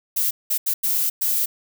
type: noise bursts at uneven times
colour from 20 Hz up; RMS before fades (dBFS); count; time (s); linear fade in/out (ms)
violet; -21; 5; 0.16-0.31 / 0.5-0.58 / 0.66-0.74 / 0.83-1.1 / 1.21-1.46; 10
effects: none